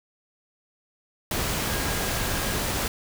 sine tone in noise, 1631 Hz, G#6, 32 cents flat, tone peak -38 dBFS, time 1.69-2.58 s, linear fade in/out 2 ms, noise pink, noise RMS -27 dBFS, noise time 1.31-2.88 s, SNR -14 dB, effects none

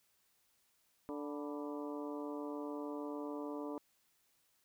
harmonic tone with a mistuned harmonic, 146.7 Hz, D3, 2 cents flat, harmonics 2 / 3 / 4 / 5 / 6 / 7 / 8, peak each -42 / -46 / -48 / -56 / -55 / -51 / -55 dBFS, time 1.09-3.78 s, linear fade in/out 0 ms, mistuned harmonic 7, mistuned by -66 cents, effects white hiss -75 dBFS RMS until 4.64 s

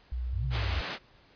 sine tone with vibrato, 61.5 Hz, B1, 7 cents flat, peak -30 dBFS, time 0.12-0.81 s, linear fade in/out 0 ms, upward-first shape triangle, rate 17 Hz, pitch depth 47 cents each way
sine exponential two-way sweep, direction up then down, 77 to 138.59 to 77 Hz, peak -31 dBFS, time 0.33-0.8 s, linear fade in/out 5 ms, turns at 0.45 s
white band-pass noise, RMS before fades -37 dBFS, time 0.5-0.99 s, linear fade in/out 50 ms, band 120 to 3300 Hz, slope 12 dB/octave
effects pink hiss -60 dBFS RMS until 1.35 s + resampled to 11025 Hz

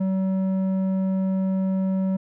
square tone with low-pass filter, 190 Hz, F#3, 46 cents sharp, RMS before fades -23 dBFS, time 0-2.17 s, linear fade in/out 10 ms, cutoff 540 Hz, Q 0.68, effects none

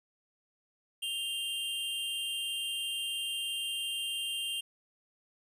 square tone pair together, 2800 / 3163 Hz, F7 / G7, +4 / +15 cents, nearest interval major second, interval 211 cents, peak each -37 / -36 dBFS, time 1.02-4.61 s, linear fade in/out 10 ms, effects resampled to 32000 Hz + 11-bit

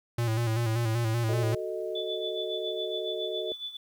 square tone with vibrato, 114.7 Hz, A#2, 28 cents flat, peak -26 dBFS, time 0.18-1.55 s, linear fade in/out 5 ms, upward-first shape square, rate 5.2 Hz, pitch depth 52 cents each way
sine chord, D# diminished, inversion first, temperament equal, 370 / 440 / 622.3 Hz, F#4 / A4 / D#5, 0 / 0 / 0 cents, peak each -35 dBFS, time 1.29-3.52 s, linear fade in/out 0 ms
sine tone with tremolo, 3476 Hz, A7, 22 cents flat, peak -32 dBFS, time 1.95-3.77 s, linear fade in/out 5 ms, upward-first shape sine, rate 7.2 Hz, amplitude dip 75%
effects 10-bit

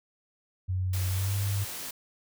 sine tone with pitch glide, 92.5 to 99.71 Hz, F#2 to G2, 0 to +30 cents, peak -26 dBFS, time 0.68-1.65 s, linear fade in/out 20 ms, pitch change +130 cents, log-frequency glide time 1.11-1.35 s
white noise, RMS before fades -38 dBFS, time 0.93-1.91 s, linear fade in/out 5 ms
effects none

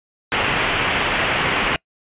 white low-pass noise, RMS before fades -20 dBFS, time 0.32-1.76 s, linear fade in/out 0 ms, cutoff 3100 Hz, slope 48 dB/octave, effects noise-tail reverb RT60 0.1 s tail -26 dB re dry + resampled to 8000 Hz

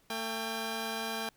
10% pulse tone pair together, 224.1 / 798.6 Hz, A3 / G5, +32 / +32 cents, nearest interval octave + minor seventh, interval 2200 cents, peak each -28 / -29 dBFS, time 0.1-1.29 s, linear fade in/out 2 ms, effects pink hiss -67 dBFS RMS until 1.36 s

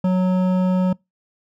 sine tone with hard clipping, 184.4 Hz, F#3, 6 cents flat, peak -17 dBFS, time 0.04-0.93 s, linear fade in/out 5 ms, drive 11 dB, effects noise-tail reverb RT60 0.2 s tail -25 dB re dry

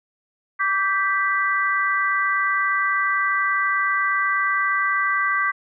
sine chord, G major, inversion second, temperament equal with one note detuned, 1160.5 / 1568 / 1975.5 Hz, D6 / G6 / B6, -21 / 0 / 0 cents, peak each -22 / -23 / -23 dBFS, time 0.59-5.52 s, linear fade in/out 20 ms, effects none

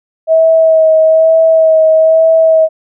sine tone with vibrato, 642 Hz, E5, 46 cents flat, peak -4 dBFS, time 0.27-2.69 s, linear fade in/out 50 ms, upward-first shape sine, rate 1.1 Hz, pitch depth 19 cents each way, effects none

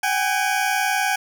20% pulse tone pair together, 760 / 819.9 Hz, F#5 / G#5, +46 / -22 cents, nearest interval minor second, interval 132 cents, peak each -17 dBFS, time 0.03-1.16 s, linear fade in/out 5 ms, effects none

